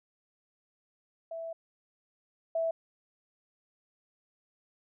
sine tone pair in turn, 659.3 / 657 Hz, E5 / E5, 0 / -6 cents, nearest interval unison, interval 6 cents, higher first, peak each -36 / -27 dBFS, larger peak second, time 1.31-1.53 / 2.55-2.71 s, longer first, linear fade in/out 5 ms, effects none

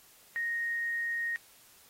sine tone, 1864.7 Hz, A#6, in tune, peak -30 dBFS, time 0.36-1.36 s, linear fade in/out 0 ms, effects white hiss -59 dBFS RMS until 1.89 s + AAC 48 kbps

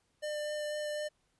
square tone with vibrato, 599 Hz, D5, 34 cents sharp, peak -35 dBFS, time 0.22-1.09 s, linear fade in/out 20 ms, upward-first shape sine, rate 4 Hz, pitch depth 9 cents each way, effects pink hiss -75 dBFS RMS until 1.39 s + resampled to 24000 Hz

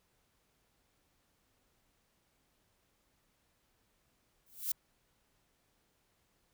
violet noise with exponential growth, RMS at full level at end -30 dBFS, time 4.46-4.72 s, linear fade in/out 5 ms, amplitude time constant 56 ms, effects pink hiss -75 dBFS RMS until 6.53 s

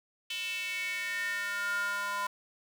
square tone with high-pass filter sweep, 202.6 Hz, G#3, 43 cents flat, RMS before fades -34 dBFS, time 0.3-2.27 s, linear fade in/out 5 ms, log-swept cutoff 2900 to 1100 Hz, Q 6.2, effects none

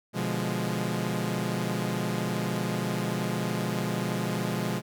sawtooth chord, B diminished seventh, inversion none, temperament equal, 123.47 / 146.83 / 174.61 / 207.7 Hz, B2 / D3 / F3 / Ab3, 0 / 0 / 0 / 0 cents, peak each -29 / -33 / -28 / -28 dBFS, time 0.13-4.82 s, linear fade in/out 50 ms, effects none

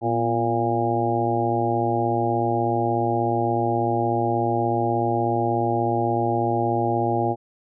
harmonic tone with a mistuned harmonic, 116.54 Hz, A#2, in tune, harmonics 1 / 2 / 3 / 4 / 5 / 6 / 7, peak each -27 / -29 / -25 / -31 / -30 / -27 / -25 dBFS, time 0.01-7.36 s, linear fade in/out 50 ms, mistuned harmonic 2, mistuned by +64 cents, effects none

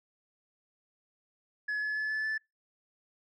sine tone with pitch steps, 1700 / 1711.8 / 1723.7 / 1735.7 / 1747.8 Hz, G#6 / A6 / A6 / A6 / A6, +40 / -48 / -36 / -24 / -12 cents, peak -27 dBFS, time 1.68-2.38 s, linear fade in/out 10 ms, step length 140 ms, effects noise-tail reverb RT60 0.2 s tail -25 dB re dry + tanh soft clip ceiling -29 dBFS

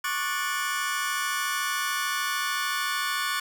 sawtooth chord, D major seventh, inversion third, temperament just, 1101.2 / 1174.7 / 1468.3 / 1762 Hz, C#6 / D6 / F#6 / A6, -12 / 0 / -14 / +2 cents, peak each -28 / -29 / -27 / -29 dBFS, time 0.04-3.4 s, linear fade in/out 5 ms, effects none

